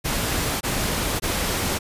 pink noise bursts, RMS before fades -24 dBFS, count 3, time 0.04-1.79 s, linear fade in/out 20 ms, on 570 ms, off 20 ms, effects resampled to 32000 Hz

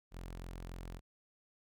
sawtooth tone, 43.65 Hz, F1, in tune, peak -40 dBFS, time 0.11-1.01 s, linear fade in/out 50 ms, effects none

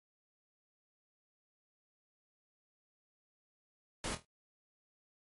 pink noise with echo, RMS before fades -38 dBFS, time 4.04-4.15 s, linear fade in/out 2 ms, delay 25 ms, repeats 4, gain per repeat -9 dB, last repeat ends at 4.25 s, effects MP3 48 kbps

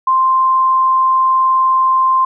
sine tone, 1046.5 Hz, C6, in tune, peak -9 dBFS, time 0.07-2.25 s, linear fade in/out 5 ms, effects none

